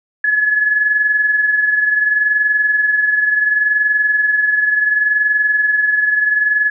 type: tone pair together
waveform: sine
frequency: 1700 / 1720.7 Hz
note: G#6 / A6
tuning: +40 / -39 cents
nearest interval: unison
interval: 21 cents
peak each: -12 / -21 dBFS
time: 0.24-6.7 s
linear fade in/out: 5 ms
effects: none